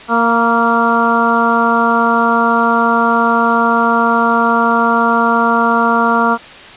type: harmonic tone with a mistuned harmonic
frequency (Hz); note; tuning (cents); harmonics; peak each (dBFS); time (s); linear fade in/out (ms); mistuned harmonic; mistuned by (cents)
231.6; A#3; -11; 1 / 2 / 3 / 4 / 5 / 6; -16 / -19 / -18 / -16 / -16 / -16; 0.08-6.38; 50; 4; +26
effects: white hiss -34 dBFS RMS until 6.76 s + resampled to 8000 Hz